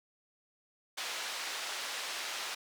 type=band-pass noise; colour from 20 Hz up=white; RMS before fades=-39 dBFS; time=0.97-2.55 s; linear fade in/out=10 ms; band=600 to 4800 Hz; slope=12 dB/octave; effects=none